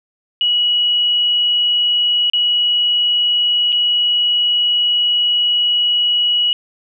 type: tone with dropouts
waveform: sine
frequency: 2920 Hz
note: F#7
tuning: 24 cents flat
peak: -12 dBFS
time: 0.41-6.53 s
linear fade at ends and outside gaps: 1 ms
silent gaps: 2.299-2.334 / 3.722-3.726 s
effects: none